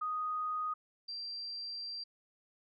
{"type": "tone pair in turn", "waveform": "sine", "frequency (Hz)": [1244.5, 4716], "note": ["D#6", "D8"], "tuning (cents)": [0, 6], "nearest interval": "octave + major seventh", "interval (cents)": 2306, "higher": "second", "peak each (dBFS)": [-33, -39], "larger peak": "first", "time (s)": [[0.01, 0.74], [1.08, 2.04]], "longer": "second", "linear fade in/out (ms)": 10, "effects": []}